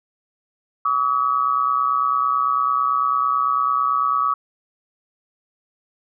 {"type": "tone pair together", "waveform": "sine", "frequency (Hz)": [1144, 1273], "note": ["D6", "D#6"], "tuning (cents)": [-46, 39], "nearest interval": "major second", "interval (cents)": 185, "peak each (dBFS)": [-19, -20], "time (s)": [0.85, 4.34], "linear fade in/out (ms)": 5, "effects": []}